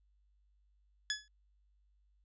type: tone with exponential decay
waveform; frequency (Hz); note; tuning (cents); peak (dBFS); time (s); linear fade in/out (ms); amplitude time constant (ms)
15% pulse; 1700; G#6; +40; -23; 1.1-1.28; 1; 38
effects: added 50 Hz sine -68 dBFS peak until 2.24 s + resampled to 16000 Hz